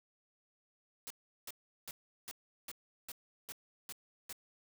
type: noise bursts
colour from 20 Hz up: white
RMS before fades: -45 dBFS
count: 9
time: 1.07-4.327 s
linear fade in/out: 0 ms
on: 33 ms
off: 370 ms
effects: none